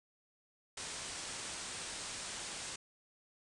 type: low-pass noise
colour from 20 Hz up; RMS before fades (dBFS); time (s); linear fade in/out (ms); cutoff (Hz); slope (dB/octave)
white; -44; 0.77-2.76; 5; 9400; 96
effects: none